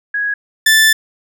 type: tone pair in turn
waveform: sine / sawtooth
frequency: 1661.2 / 1760 Hz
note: G#6 / A6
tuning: 0 / 0 cents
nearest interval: minor second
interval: 100 cents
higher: second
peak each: -15 / -4 dBFS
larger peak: second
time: 0.14-0.34 / 0.66-0.93 s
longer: second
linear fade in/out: 5 ms
effects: none